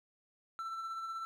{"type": "tone with tremolo", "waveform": "triangle", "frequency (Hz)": 1336, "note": "E6", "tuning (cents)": 23, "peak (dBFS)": -35, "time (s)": [0.59, 1.25], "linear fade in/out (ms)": 0, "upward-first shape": "sine", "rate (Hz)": 16, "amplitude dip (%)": 35, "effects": []}